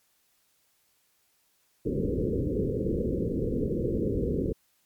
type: low-pass noise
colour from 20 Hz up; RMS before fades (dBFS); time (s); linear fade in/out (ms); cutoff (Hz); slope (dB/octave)
white; -28; 1.85-4.53; 10; 510; 96
effects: white hiss -69 dBFS RMS until 4.85 s + MP3 96 kbps